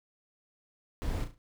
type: noise with echo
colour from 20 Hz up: brown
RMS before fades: -33 dBFS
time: 1.02-1.24 s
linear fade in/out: 0 ms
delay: 35 ms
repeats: 4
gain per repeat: -8 dB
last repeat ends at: 1.38 s
effects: none